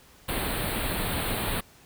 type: band-stop noise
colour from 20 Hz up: pink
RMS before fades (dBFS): -29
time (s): 0.28-1.61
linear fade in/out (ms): 10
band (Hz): 4400 to 8300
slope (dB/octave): 96
effects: pink hiss -55 dBFS RMS until 1.85 s